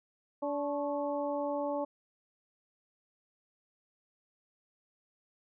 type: harmonic tone with a mistuned harmonic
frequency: 288.3 Hz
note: D4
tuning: 32 cents flat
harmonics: 1 / 2 / 3 / 4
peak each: -37 / -33 / -38 / -44 dBFS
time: 0.42-1.85 s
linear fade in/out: 10 ms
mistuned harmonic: 4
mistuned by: -82 cents
effects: none